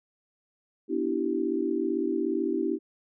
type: chord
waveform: sine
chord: E minor seventh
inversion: second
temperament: equal with one note detuned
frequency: 246.9 / 293.7 / 329.6 / 387.3 Hz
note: B3 / D4 / E4 / G4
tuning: 0 / 0 / 0 / -21 cents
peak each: -33 / -31 / -29 / -30 dBFS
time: 0.88-2.79 s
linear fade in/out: 50 ms
effects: none